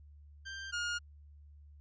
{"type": "tone pair in turn", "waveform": "sawtooth", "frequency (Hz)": [1577, 1425], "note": ["G6", "F6"], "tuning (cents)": [10, 34], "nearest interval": "major second", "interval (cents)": 176, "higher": "first", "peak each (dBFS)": [-38, -30], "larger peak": "second", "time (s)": [[0.45, 0.72], [0.72, 0.99]], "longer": "neither", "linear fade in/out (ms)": 20, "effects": ["added 73 Hz sine -53 dBFS peak until 1.8 s", "resampled to 16000 Hz"]}